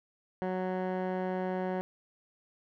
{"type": "tone with low-pass filter", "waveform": "15% pulse", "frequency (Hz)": 185, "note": "F#3", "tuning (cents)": 0, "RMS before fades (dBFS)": -33, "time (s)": [0.42, 1.81], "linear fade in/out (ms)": 0, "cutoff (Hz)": 1300, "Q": 1.1, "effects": []}